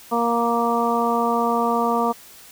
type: harmonic tone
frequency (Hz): 234.4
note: A#3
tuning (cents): +10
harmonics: 1 / 2 / 3 / 4 / 5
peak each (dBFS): -24 / -24 / -24 / -24 / -24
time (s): 0.11-2.13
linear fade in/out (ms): 20
effects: white hiss -45 dBFS RMS until 2.51 s